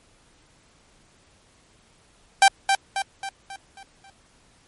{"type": "tone with echo", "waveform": "sawtooth", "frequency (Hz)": 784, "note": "G5", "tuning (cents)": 0, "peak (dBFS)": -7, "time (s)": [2.42, 2.48], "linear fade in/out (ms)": 2, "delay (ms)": 270, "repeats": 6, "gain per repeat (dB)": -6, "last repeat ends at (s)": 4.1, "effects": ["pink hiss -58 dBFS RMS until 4.67 s", "MP3 48 kbps"]}